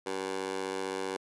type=tone with high-pass filter; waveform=15% pulse; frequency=95.5 Hz; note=G2; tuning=45 cents flat; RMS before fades=-35 dBFS; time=0.06-1.17 s; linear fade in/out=5 ms; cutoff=470 Hz; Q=2; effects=resampled to 24000 Hz